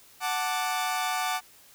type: chord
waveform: sawtooth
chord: D major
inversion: first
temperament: equal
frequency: 740 / 880 / 1174.7 Hz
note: F#5 / A5 / D6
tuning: 0 / 0 / 0 cents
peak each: -26 / -29 / -28 dBFS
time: 0.2-1.41 s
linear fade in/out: 50 ms
effects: white hiss -55 dBFS RMS until 1.74 s